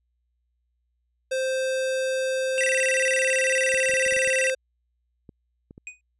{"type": "tone", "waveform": "square", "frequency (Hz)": 523.3, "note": "C5", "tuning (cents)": 0, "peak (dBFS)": -24, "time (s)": [1.31, 4.55], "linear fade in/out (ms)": 10}
{"type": "tone with vibrato", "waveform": "square", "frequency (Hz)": 2294, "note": "D7", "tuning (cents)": -41, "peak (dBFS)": -23, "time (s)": [2.58, 4.5], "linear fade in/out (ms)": 0, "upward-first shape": "square", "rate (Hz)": 18, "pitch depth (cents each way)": 280}
{"type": "clicks", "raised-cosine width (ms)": 3, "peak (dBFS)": -31, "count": 10, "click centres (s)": [3.742, 3.895, 3.937, 4.064, 4.124, 4.167, 4.275, 5.292, 5.709, 5.779]}
{"type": "tone with exponential decay", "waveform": "square", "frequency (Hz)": 2489, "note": "D#7", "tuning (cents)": 0, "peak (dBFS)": -31, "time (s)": [5.87, 6.01], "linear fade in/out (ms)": 1, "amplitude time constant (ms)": 29}
{"effects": ["added 60 Hz sine -70 dBFS peak until 6.19 s", "resampled to 24000 Hz"]}